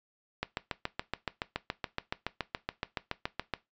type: click train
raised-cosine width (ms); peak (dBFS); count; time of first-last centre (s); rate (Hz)
0.3; -15; 23; 0.43-3.537; 7.08
effects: noise-tail reverb RT60 0.2 s tail -18 dB re dry + resampled to 16000 Hz